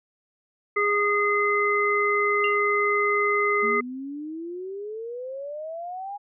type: harmonic tone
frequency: 411.6 Hz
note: G#4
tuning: 16 cents flat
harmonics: 1 / 3 / 5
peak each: -24 / -24 / -24 dBFS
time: 0.76-3.81 s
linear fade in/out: 10 ms
type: tone with exponential decay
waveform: sine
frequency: 2775 Hz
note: F7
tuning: 12 cents flat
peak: -23 dBFS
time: 2.44-2.59 s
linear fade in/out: 2 ms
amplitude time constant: 32 ms
type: exponential sweep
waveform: sine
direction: up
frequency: 220 to 826 Hz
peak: -31 dBFS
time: 3.62-6.18 s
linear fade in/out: 20 ms
effects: none